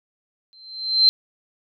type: tone with exponential growth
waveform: sine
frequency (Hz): 4114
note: C8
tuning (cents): -30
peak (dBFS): -8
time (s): 0.53-1.09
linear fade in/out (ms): 0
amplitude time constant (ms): 120
effects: none